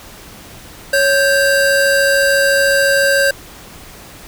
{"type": "tone pair together", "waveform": "square", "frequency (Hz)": [554.4, 1569.4], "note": ["C#5", "G6"], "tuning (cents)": [0, 2], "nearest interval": "octave + tritone", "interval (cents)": 1802, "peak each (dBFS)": [-14, -14], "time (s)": [0.93, 3.31], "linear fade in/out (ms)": 5, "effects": ["pink hiss -37 dBFS RMS until 4.27 s"]}